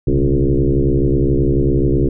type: tone with frequency modulation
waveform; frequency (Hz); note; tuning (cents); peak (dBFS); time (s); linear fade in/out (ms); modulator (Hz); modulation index
sine; 140.4; C#3; +22; -11; 0.07-2.09; 5; 67.4; 4.1
effects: none